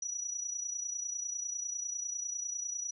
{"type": "tone with amplitude modulation", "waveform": "sine", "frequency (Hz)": 5860, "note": "F#8", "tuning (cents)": -18, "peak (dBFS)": -32, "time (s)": [0.02, 2.91], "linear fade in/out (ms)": 5, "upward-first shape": "sine", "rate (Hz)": 30, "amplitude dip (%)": 65, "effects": []}